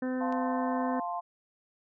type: harmonic tone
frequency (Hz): 255.8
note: C4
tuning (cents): -39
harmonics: 1 / 2 / 3 / 4 / 5 / 6 / 7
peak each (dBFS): -30 / -36 / -46 / -48 / -51 / -46 / -47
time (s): 0.02-1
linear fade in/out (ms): 5
type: chord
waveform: sine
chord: F major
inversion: none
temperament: equal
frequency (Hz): 698.5 / 880 / 1046.5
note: F5 / A5 / C6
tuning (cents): 0 / 0 / 0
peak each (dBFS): -34 / -38 / -36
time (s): 0.2-1.21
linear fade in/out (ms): 20
type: click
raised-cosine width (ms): 0.2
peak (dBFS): -31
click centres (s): 0.325
effects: none